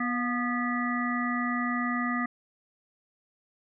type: harmonic tone with a mistuned harmonic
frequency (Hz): 244.7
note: B3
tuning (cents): -16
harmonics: 1 / 3 / 5 / 7 / 8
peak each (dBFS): -29 / -38 / -32 / -40 / -33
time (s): 0-2.26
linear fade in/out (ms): 5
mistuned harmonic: 3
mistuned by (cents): -46
effects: none